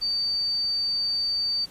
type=tone; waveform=sine; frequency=4601 Hz; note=D8; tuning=36 cents flat; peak=-23 dBFS; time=0.01-1.66 s; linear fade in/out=20 ms; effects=pink hiss -50 dBFS RMS until 1.7 s + resampled to 32000 Hz